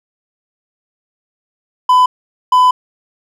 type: tone bursts at uneven times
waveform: triangle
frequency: 1004 Hz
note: B5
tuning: 28 cents sharp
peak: -4 dBFS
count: 2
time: 1.89-2.06 / 2.52-2.71 s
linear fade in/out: 5 ms
effects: none